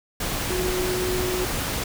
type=tone in noise; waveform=sine; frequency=365.7 Hz; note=F#4; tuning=20 cents flat; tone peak=-25 dBFS; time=0.5-1.45 s; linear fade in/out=5 ms; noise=pink; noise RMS=-27 dBFS; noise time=0.2-1.84 s; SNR=-1 dB; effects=none